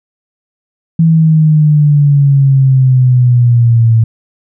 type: exponential sweep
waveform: sine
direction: down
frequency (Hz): 164.81 to 112.2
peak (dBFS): -4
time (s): 0.99-4.04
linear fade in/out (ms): 5
effects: none